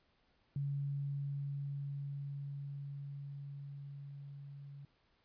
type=tone with level ramp; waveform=sine; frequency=140.9 Hz; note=C#3; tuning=29 cents sharp; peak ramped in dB=-34 to -48 dBFS; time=0.56-4.85 s; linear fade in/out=2 ms; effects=pink hiss -74 dBFS RMS until 5.24 s + resampled to 11025 Hz